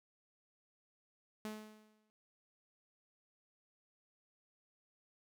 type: tone with exponential decay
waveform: sawtooth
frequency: 214.8 Hz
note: A3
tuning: 41 cents flat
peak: -36 dBFS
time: 1.45-2.1 s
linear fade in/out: 0 ms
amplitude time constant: 140 ms
effects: none